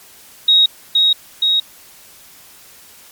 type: tone with echo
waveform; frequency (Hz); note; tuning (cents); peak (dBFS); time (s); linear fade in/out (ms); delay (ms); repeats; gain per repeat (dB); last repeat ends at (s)
sine; 3778; A#7; +22; -7; 0.48-0.66; 5; 470; 2; -2; 1.6
effects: white hiss -43 dBFS RMS until 3.11 s + MP3 96 kbps